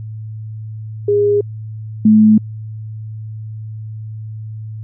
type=tone pair in turn; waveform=sine; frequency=409.8 / 215.7 Hz; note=G#4 / A3; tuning=-23 / -34 cents; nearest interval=major seventh; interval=1111 cents; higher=first; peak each=-10 / -5 dBFS; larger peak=second; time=1.08-1.41 / 2.05-2.38 s; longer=neither; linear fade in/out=5 ms; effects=added 109 Hz sine -25 dBFS peak until 4.83 s